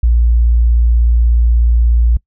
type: tone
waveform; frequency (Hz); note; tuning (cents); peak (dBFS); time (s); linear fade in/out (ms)
sine; 58.27; A#1; 0; -7; 0.03-2.17; 5
effects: noise-tail reverb RT60 0.1 s tail -23 dB re dry